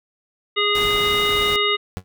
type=harmonic tone; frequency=412.8 Hz; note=G#4; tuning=10 cents flat; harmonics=1 / 3 / 5 / 7 / 9; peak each=-23 / -23 / -23 / -23 / -23 dBFS; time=0.56-1.77 s; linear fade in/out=20 ms
type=noise; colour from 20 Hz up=pink; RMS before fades=-30 dBFS; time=0.75-1.56 s; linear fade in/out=0 ms
type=tone with exponential decay; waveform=30% pulse; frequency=92.5 Hz; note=F#2; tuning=in tune; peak=-19 dBFS; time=1.97-2.04 s; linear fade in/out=0 ms; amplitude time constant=15 ms
effects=none